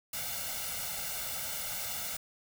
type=noise with comb filter; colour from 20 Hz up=white; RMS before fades=-37 dBFS; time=0.13-2.17 s; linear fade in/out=5 ms; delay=1.4 ms; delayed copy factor=+0.85; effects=none